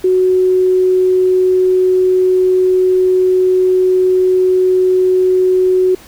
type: tone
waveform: sine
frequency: 370 Hz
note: F#4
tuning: in tune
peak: -8 dBFS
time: 0.04-5.95 s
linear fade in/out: 5 ms
effects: pink hiss -40 dBFS RMS until 6.07 s